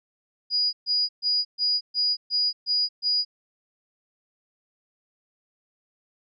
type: tone bursts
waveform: sine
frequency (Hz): 4900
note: D#8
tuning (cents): -27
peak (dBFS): -20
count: 8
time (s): 0.5-3.25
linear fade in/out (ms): 50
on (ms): 230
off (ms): 130
effects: none